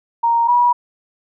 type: tone pair in turn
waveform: sine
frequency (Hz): 932.3 / 968.2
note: A#5 / B5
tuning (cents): 0 / -35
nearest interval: minor second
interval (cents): 65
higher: second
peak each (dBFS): -12 / -10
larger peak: second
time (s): 0.23-0.48 / 0.48-0.73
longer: neither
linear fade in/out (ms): 10
effects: none